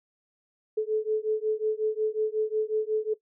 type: beating tone pair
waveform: sine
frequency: 430.1 / 435.6 Hz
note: A4 / A4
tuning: -39 / -17 cents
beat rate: 5.5 Hz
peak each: -27 dBFS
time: 0.77-3.14 s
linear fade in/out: 10 ms
effects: noise-tail reverb RT60 0.1 s tail -17 dB re dry